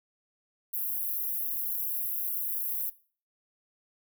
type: high-pass noise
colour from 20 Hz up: white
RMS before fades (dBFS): -32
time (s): 0.73-2.9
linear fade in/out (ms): 10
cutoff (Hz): 11000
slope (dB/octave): 96
effects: noise-tail reverb RT60 0.4 s tail -18 dB re dry